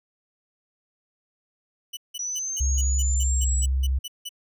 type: tone bursts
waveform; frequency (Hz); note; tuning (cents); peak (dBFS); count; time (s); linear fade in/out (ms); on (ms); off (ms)
sawtooth; 2970; F#7; +6; -28; 12; 1.93-4.292; 10; 41; 170
type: linear sweep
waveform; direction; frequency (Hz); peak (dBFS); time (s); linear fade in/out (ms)
sine; up; 5850 to 7902; -27; 2.19-3.66; 5
type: tone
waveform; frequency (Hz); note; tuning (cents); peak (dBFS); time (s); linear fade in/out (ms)
sine; 66; C2; +16; -20; 2.6-3.99; 10
effects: none